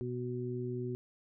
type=harmonic tone; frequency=123.47 Hz; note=B2; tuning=in tune; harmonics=1 / 2 / 3; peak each=-38 / -41 / -38 dBFS; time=0.01-0.95 s; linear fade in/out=0 ms; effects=none